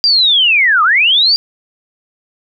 sine linear two-way sweep, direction down then up, 4812 to 1177 to 4812 Hz, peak -7 dBFS, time 0.04-1.36 s, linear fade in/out 0 ms, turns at 0.83 s, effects none

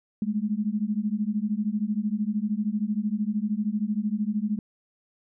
sine beating tone pair, 204.3 / 217.3 Hz, G#3 / A3, -28 / -21 cents, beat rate 13 Hz, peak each -27 dBFS, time 0.22-4.59 s, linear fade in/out 2 ms, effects none

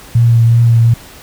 sine tone with vibrato, 116.54 Hz, A#2, in tune, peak -5 dBFS, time 0.15-0.94 s, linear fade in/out 5 ms, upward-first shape triangle, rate 2.7 Hz, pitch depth 22 cents each way, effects pink hiss -36 dBFS RMS until 1.22 s

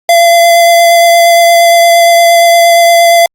square tone with vibrato, 682 Hz, F5, 41 cents flat, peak -3 dBFS, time 0.09-3.26 s, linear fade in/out 2 ms, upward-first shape triangle, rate 8.6 Hz, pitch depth 14 cents each way, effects Opus 48 kbps

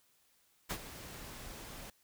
pink noise with ADSR envelope, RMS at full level -36 dBFS, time 0.69-1.9 s, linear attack 18 ms, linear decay 65 ms, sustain -12 dB, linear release 3 ms, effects white hiss -71 dBFS RMS until 2.03 s

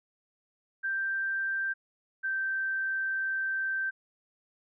sine tone pair in turn, 1572 / 1559.3 Hz, G6 / G6, +4 / -10 cents, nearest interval unison, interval 14 cents, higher first, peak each -28 dBFS, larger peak neither, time 0.83-1.74 / 2.23-3.91 s, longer second, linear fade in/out 20 ms, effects none

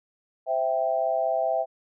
sine chord, C major, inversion none, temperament equal, 523.3 / 659.3 / 784 Hz, C5 / E5 / G5, 0 / 0 / 0 cents, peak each -30 / -24 / -28 dBFS, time 0.46-1.66 s, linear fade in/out 50 ms, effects none

